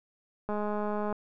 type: click train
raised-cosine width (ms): 1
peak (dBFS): -20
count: 134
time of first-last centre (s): 0.49-1.126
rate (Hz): 209
effects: none